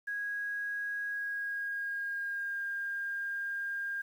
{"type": "tone with pitch glide", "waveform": "sine", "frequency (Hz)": [1650, 1607.7], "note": ["G#6", "G6"], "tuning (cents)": [-12, 43], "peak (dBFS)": -33, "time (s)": [0.07, 4.02], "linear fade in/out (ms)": 10, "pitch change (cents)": -45, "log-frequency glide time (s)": [1.11, 2.62], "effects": ["10-bit"]}